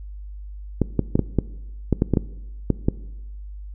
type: clicks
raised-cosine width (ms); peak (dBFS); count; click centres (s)
3; -4; 11; 0.817 / 0.993 / 1.155 / 1.193 / 1.387 / 1.927 / 2.021 / 2.137 / 2.172 / 2.703 / 2.885
effects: noise-tail reverb RT60 1.0 s tail -19 dB re dry + added 50 Hz sine -33 dBFS peak until 3.74 s